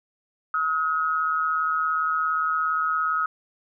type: tone pair together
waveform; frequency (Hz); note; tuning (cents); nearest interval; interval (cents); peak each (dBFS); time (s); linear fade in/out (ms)
sine; 1277.7 / 1435; D#6 / F6; +46 / +47; major second; 201; -22 / -28; 0.54-3.26; 2
effects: none